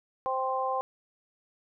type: harmonic tone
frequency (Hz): 261.6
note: C4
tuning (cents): 0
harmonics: 2 / 3 / 4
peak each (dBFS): -32 / -31 / -31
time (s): 0.26-0.81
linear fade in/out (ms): 0
effects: none